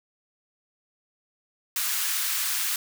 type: high-pass noise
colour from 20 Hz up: white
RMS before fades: -27 dBFS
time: 1.76-2.76 s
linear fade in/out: 2 ms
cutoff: 1100 Hz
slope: 24 dB/octave
effects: none